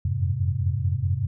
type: tone cluster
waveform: sine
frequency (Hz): 88.1 / 92.9 / 104 / 131.5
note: F2 / F#2 / G#2 / C3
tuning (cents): +16 / +7 / +3 / +9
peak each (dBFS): -27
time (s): 0.05-1.27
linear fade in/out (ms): 5
effects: none